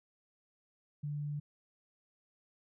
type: tone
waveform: sine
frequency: 146.83 Hz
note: D3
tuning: in tune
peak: -35 dBFS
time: 1.03-1.4 s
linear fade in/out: 10 ms
effects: none